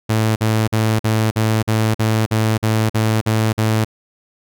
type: tone bursts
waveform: sawtooth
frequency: 110 Hz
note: A2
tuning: in tune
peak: -10 dBFS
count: 12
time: 0.09-3.847 s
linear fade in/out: 10 ms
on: 270 ms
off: 47 ms
effects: none